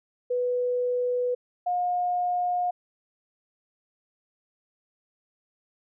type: tone pair in turn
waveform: sine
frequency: 493.9 / 715.3 Hz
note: B4 / F5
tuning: 0 / +41 cents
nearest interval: tritone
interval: 641 cents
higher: second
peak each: -23 dBFS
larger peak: neither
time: 0.3-1.35 / 1.66-2.71 s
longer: neither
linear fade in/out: 10 ms
effects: none